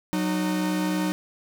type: tone pair together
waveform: 45% pulse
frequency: 185 / 306.5 Hz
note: F#3 / D#4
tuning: 0 / -26 cents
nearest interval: major sixth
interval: 874 cents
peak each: -26 dBFS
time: 0.13-1.12 s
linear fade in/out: 0 ms
effects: none